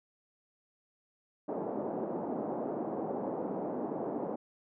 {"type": "band-pass noise", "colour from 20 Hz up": "pink", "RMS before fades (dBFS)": -36, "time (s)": [1.48, 4.36], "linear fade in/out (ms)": 10, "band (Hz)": [210, 780], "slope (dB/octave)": 24, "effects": []}